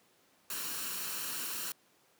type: noise with comb filter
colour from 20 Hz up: white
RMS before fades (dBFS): -38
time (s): 0.5-1.72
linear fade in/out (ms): 2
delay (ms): 0.71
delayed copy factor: +0.55
effects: pink hiss -67 dBFS RMS until 2.19 s + high-pass 200 Hz 12 dB/octave